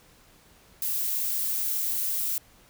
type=noise; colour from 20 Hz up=violet; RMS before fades=-28 dBFS; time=0.82-2.38 s; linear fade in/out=2 ms; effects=pink hiss -57 dBFS RMS until 2.69 s